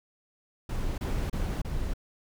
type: noise bursts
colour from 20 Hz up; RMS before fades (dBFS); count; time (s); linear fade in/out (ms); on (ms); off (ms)
brown; -30; 4; 0.69-1.937; 5; 290; 29
effects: none